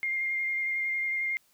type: tone with vibrato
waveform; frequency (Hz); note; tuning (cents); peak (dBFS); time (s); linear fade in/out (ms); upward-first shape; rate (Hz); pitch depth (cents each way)
sine; 2116; C7; +19; -27; 0.03-1.37; 0; square; 11; 11
effects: white hiss -66 dBFS RMS until 1.53 s